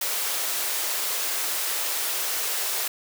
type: high-pass noise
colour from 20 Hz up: white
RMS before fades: -27 dBFS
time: 0.01-2.88 s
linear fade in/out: 5 ms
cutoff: 380 Hz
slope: 24 dB/octave
effects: none